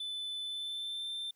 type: tone with pitch glide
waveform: triangle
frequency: 3507 to 3566 Hz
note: A7 to A7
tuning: -6 to +22 cents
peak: -35 dBFS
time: 0-1.31 s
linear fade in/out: 5 ms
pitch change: +28 cents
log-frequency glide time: 0.43-1.1 s
effects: white hiss -75 dBFS RMS until 1.35 s